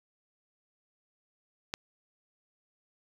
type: click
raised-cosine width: 0.2 ms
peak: -15 dBFS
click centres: 1.739 s
effects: 7-bit